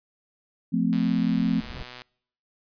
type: chord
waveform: sine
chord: F major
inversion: none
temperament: equal with one note detuned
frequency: 174.61 / 220 / 257.9 Hz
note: F3 / A3 / C4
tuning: 0 / 0 / -25 cents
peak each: -25 dBFS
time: 0.72-1.61 s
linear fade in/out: 20 ms
type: noise with exponential growth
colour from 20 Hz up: brown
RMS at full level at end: -34 dBFS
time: 0.77-1.83 s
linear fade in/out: 5 ms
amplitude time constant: 230 ms
type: click train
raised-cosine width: 0.2 ms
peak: -23 dBFS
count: 136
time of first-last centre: 0.93-2.019 s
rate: 124 Hz
effects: noise-tail reverb RT60 0.7 s tail -26 dB re dry + resampled to 11025 Hz